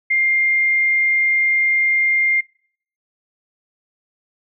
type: tone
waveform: sine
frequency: 2110 Hz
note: C7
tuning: 14 cents sharp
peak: -14 dBFS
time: 0.1-2.41 s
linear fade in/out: 10 ms
effects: noise-tail reverb RT60 0.6 s tail -25 dB re dry